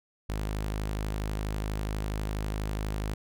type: tone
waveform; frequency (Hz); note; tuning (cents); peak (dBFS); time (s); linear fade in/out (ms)
sawtooth; 52.2; G#1; +10; -26; 0.29-3.14; 5
effects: none